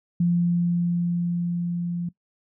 sine tone with level ramp, 173.3 Hz, F3, 13 cents flat, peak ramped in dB -17 to -25 dBFS, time 0.2-2.09 s, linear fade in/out 5 ms, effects noise-tail reverb RT60 0.1 s tail -19 dB re dry

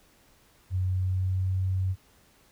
sine tone with pitch glide, 92.5 to 93.79 Hz, F#2 to F#2, 0 to +24 cents, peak -24 dBFS, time 0.7-1.96 s, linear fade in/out 50 ms, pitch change +24 cents, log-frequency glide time 0.84-1.53 s, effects pink hiss -61 dBFS RMS until 2.51 s

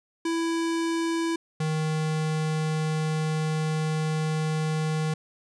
square tone pair in turn, 331.3 / 156.35 Hz, E4 / D#3, +9 / +9 cents, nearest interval octave + minor second, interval 1300 cents, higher first, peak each -25 dBFS, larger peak neither, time 0.25-1.36 / 1.6-5.14 s, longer second, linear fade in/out 5 ms, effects resampled to 22050 Hz

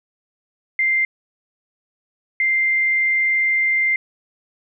sine tone bursts at uneven times, 2093 Hz, C7, in tune, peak -15 dBFS, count 2, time 0.79-1.05 / 2.4-3.96 s, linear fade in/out 2 ms, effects none

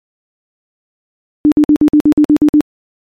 sine tone bursts, 298.8 Hz, D4, 30 cents sharp, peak -4 dBFS, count 10, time 1.45-2.607 s, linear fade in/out 0 ms, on 68 ms, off 53 ms, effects MP3 64 kbps

